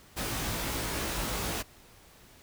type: noise with comb filter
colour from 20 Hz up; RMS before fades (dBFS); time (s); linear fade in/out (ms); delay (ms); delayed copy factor
pink; -33; 0.16-1.63; 20; 18; +0.9
effects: pink hiss -56 dBFS RMS until 2.42 s